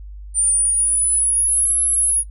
sine exponential two-way sweep, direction up then down, 9100 to 11000 to 10360 Hz, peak -14 dBFS, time 0.34-2.24 s, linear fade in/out 50 ms, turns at 1.82 s, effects noise-tail reverb RT60 0.1 s tail -20 dB re dry + added 50 Hz sine -32 dBFS peak until 2.3 s

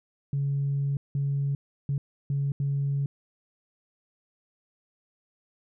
sine tone bursts at uneven times, 140 Hz, C#3, 18 cents sharp, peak -23 dBFS, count 5, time 0.33-0.97 / 1.15-1.55 / 1.89-1.98 / 2.3-2.52 / 2.6-3.06 s, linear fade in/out 2 ms, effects tanh soft clip ceiling -20 dBFS

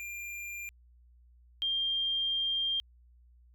square / sine tone pair in turn, 2393 / 3194 Hz, D7 / G7, +32 / +32 cents, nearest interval perfect fourth, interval 500 cents, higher second, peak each -39 / -28 dBFS, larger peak second, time 0-0.69 / 1.62-2.8 s, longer second, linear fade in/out 0 ms, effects added 60 Hz sine -57 dBFS peak until 3.54 s

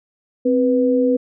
sine tone pair together, 260.9 / 492.5 Hz, C4 / B4, -5 / -5 cents, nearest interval major seventh, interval 1100 cents, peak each -16 dBFS, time 0.45-1.17 s, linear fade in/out 10 ms, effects none

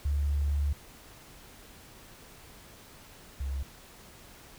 sine tone pair in turn, 72 / 67.96 Hz, D2 / C#2, -34 / -34 cents, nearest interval minor second, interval 100 cents, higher first, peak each -25 / -30 dBFS, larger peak first, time 0.05-0.73 / 3.4-3.63 s, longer first, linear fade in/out 5 ms, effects pink hiss -52 dBFS RMS until 4.58 s

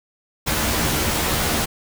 pink noise with comb filter, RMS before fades -21 dBFS, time 0.46-1.66 s, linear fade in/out 20 ms, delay 13 ms, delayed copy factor +0.7, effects none

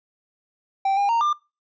triangle tone with pitch steps, 780 / 806 / 926 / 1195 Hz, G5 / G5 / A#5 / D6, -9 / +48 / -12 / +30 cents, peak -16 dBFS, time 0.85-1.33 s, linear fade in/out 5 ms, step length 120 ms, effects noise-tail reverb RT60 0.3 s tail -25 dB re dry + resampled to 16000 Hz

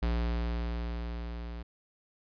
square tone with level ramp, 58.27 Hz, A#1, in tune, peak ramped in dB -27 to -39 dBFS, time 0.02-1.63 s, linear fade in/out 10 ms, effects resampled to 11025 Hz

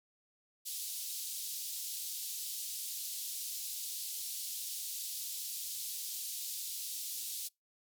white band-pass noise, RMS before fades -41 dBFS, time 0.65-7.49 s, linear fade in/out 20 ms, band 3500 to 16000 Hz, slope 24 dB/octave, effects noise-tail reverb RT60 0.2 s tail -26 dB re dry

